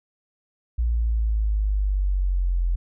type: exponential sweep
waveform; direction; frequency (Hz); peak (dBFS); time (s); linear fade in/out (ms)
sine; down; 58.9 to 42.71; -19; 0.78-2.76; 10
effects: none